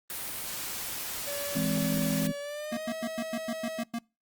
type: noise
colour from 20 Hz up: white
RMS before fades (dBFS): -36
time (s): 0.1-2.27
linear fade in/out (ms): 0
type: tone with pitch glide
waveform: 45% pulse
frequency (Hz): 572 to 642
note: D5 to E5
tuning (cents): -46 to -46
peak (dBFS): -35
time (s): 1.26-3.84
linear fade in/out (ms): 20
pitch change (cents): +200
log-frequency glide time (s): 2.4-2.92
type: chord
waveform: sine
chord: E augmented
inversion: none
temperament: equal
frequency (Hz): 164.81 / 207.7 / 261.6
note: E3 / G#3 / B#3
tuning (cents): 0 / 0 / 0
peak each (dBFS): -31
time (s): 1.55-2.32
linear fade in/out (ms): 10
type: tone bursts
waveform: square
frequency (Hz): 233.1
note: A#3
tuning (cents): 0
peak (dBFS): -31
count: 9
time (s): 2.72-3.988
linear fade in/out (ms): 5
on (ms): 52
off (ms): 100
effects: noise-tail reverb RT60 0.3 s tail -25 dB re dry + Opus 32 kbps